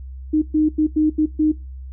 sine tone bursts at uneven times, 307.6 Hz, D#4, 20 cents flat, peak -13 dBFS, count 6, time 0.33-0.42 / 0.54-0.69 / 0.78-0.87 / 0.96-1.1 / 1.18-1.26 / 1.39-1.52 s, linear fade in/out 10 ms, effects noise-tail reverb RT60 0.2 s tail -18 dB re dry + added 65 Hz sine -31 dBFS peak until 1.92 s

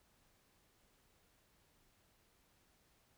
silence, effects pink hiss -73 dBFS RMS until 3.17 s

